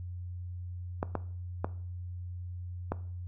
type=clicks; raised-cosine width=1 ms; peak=-16 dBFS; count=4; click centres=1.029 / 1.153 / 1.645 / 2.92 s; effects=noise-tail reverb RT60 0.5 s tail -17 dB re dry + added 89 Hz sine -37 dBFS peak until 3.27 s